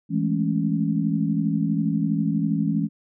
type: chord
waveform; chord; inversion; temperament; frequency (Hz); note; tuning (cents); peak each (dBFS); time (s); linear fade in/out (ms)
sine; A major seventh; second; equal; 164.81 / 207.7 / 220 / 277.2; E3 / G#3 / A3 / C#4; 0 / 0 / 0 / 0; -24 / -25 / -28 / -26; 0.09-2.89; 50
effects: none